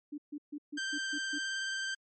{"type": "tone bursts", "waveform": "sine", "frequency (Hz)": 293.7, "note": "D4", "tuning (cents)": 0, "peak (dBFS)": -37, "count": 7, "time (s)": [0.12, 1.387], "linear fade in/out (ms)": 10, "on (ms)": 61, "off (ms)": 140}
{"type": "tone with vibrato", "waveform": "sawtooth", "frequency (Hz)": 1568, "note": "G6", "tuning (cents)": 0, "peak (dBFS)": -30, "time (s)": [0.77, 1.95], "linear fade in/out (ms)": 10, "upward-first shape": "triangle", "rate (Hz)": 19, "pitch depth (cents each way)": 17}
{"effects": ["MP3 32 kbps"]}